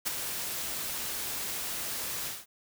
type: noise with ADSR envelope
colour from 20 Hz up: white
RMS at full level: -28 dBFS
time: 0.05-2.46 s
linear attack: 24 ms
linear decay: 11 ms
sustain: -7 dB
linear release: 200 ms
effects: none